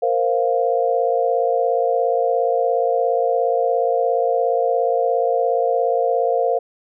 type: chord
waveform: sine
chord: Bb suspended second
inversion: none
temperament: equal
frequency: 466.2 / 523.3 / 698.5 Hz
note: Bb4 / C5 / F5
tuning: 0 / 0 / 0 cents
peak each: -20 dBFS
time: 0.02-6.59 s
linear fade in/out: 10 ms
effects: none